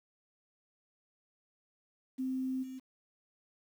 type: tone with level steps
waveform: sine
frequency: 260.3 Hz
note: C4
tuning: 9 cents flat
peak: -32 / -41 dBFS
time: 2.18-2.8 s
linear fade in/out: 20 ms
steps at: 2.62 s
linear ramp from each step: 20 ms
effects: 10-bit